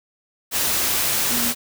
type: tone in noise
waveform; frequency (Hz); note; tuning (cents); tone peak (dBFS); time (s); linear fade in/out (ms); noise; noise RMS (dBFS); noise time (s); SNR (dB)
sine; 240; B3; -49; -27; 1.28-1.54; 50; white; -21; 0.51-1.55; -9
effects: none